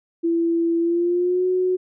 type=tone with pitch glide; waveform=sine; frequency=335.1 to 367.5 Hz; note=E4 to F#4; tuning=+29 to -12 cents; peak=-17 dBFS; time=0.23-1.77 s; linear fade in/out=20 ms; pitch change=+159 cents; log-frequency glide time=0.79-1.46 s; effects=none